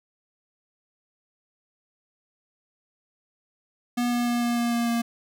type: tone with pitch steps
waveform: square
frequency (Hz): 242.3 / 240.9 / 239.5 / 238.1 / 236.8 / 235.4 / 234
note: B3 / B3 / A#3 / A#3 / A#3 / A#3 / A#3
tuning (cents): -33 / -43 / +47 / +37 / +27 / +17 / +7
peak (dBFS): -23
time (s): 3.97-5.02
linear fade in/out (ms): 10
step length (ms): 150
effects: none